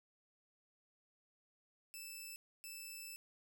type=tone bursts at uneven times; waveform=10% pulse; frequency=2637 Hz; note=E7; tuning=in tune; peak=-39 dBFS; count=2; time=1.94-2.36 / 2.64-3.16 s; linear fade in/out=0 ms; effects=none